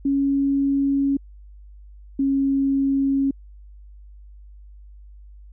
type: tone pair in turn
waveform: sine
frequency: 277.2 / 273.7 Hz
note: C#4 / C#4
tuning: 0 / -22 cents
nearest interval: unison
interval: 22 cents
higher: first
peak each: -17 dBFS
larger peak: neither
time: 0.05-1.17 / 2.19-3.31 s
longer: neither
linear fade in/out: 5 ms
effects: added 50 Hz sine -41 dBFS peak until 5.52 s